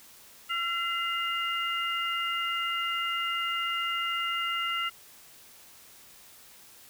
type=tone cluster; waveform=sine; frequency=1357 / 2052 / 2826 Hz; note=E6 / C7 / F7; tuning=+50 / -34 / +20 cents; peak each=-31 / -34 / -32 dBFS; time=0.49-4.9 s; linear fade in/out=20 ms; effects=white hiss -53 dBFS RMS until 6.89 s